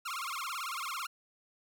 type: tone with vibrato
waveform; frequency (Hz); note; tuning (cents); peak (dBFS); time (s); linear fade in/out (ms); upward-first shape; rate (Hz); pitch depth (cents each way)
sawtooth; 1214; D#6; -43; -32; 0.05-1.07; 10; sine; 18; 260
effects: none